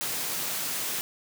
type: high-pass noise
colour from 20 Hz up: white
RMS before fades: -31 dBFS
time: 0.01-1.01 s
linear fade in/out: 0 ms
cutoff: 110 Hz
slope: 48 dB/octave
effects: none